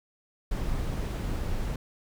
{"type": "noise", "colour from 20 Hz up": "brown", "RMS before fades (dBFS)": -30, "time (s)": [0.51, 1.76], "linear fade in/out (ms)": 5, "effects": []}